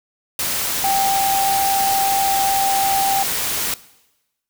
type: tone in noise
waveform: sine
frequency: 784 Hz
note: G5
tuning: in tune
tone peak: -16 dBFS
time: 0.84-3.23 s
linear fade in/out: 2 ms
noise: white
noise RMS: -22 dBFS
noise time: 0.39-3.74 s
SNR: +3 dB
effects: noise-tail reverb RT60 1.0 s tail -19 dB re dry